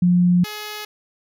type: tone pair in turn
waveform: sine / 5% pulse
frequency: 177.5 / 422.2 Hz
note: F3 / G#4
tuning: +28 / +29 cents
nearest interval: octave + minor third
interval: 1501 cents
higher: second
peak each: -12 / -18 dBFS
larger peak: first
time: 0.02-0.44 / 0.44-0.85 s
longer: first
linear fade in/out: 5 ms
effects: none